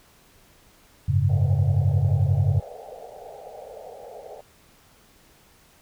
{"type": "chord", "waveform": "sine", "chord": "F# suspended second", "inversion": "none", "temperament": "equal", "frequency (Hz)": [92.5, 103.83, 138.59], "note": ["F#2", "G#2", "C#3"], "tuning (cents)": [0, 0, 0], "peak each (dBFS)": -22, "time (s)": [1.08, 2.6], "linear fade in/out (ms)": 10}
{"type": "band-pass noise", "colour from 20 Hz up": "pink", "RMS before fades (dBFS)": -41, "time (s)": [1.29, 4.41], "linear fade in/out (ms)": 5, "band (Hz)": [430, 810], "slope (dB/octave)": 96}
{"effects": ["pink hiss -56 dBFS RMS until 5.81 s"]}